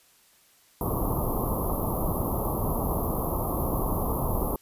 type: band-stop noise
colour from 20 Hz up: pink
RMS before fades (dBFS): -27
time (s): 0.81-4.56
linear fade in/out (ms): 2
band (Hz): 1200 to 11000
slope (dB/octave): 96
effects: white hiss -60 dBFS RMS until 4.61 s + resampled to 32000 Hz